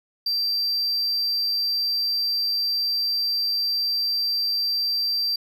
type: tone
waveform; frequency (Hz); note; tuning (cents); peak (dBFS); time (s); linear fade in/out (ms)
triangle; 4699; D8; 0; -20; 0.26-5.36; 5
effects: none